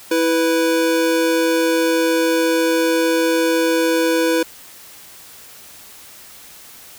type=tone pair together; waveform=square; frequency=327.8 / 494.1 Hz; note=E4 / B4; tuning=-10 / +1 cents; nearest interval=perfect fifth; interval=711 cents; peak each=-18 dBFS; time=0.11-4.43 s; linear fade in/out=5 ms; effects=white hiss -41 dBFS RMS until 6.98 s